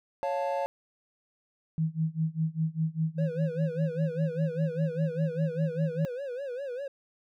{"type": "chord", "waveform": "triangle", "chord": "Db augmented", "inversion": "none", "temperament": "equal", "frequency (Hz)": [554.4, 698.5, 880], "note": ["Db5", "F5", "A5"], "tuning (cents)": [0, 0, 0], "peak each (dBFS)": [-28, -32, -31], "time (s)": [0.23, 0.66], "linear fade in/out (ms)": 0}
{"type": "tone with tremolo", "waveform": "sine", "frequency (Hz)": 160, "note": "D#3", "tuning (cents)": 49, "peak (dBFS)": -23, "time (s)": [1.78, 6.05], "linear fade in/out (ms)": 0, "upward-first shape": "sine", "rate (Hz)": 5, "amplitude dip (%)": 95}
{"type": "tone with vibrato", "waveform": "triangle", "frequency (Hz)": 523, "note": "C5", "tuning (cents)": -1, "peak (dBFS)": -31, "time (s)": [3.18, 6.88], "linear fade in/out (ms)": 5, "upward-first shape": "sine", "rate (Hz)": 5, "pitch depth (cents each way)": 150}
{"effects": []}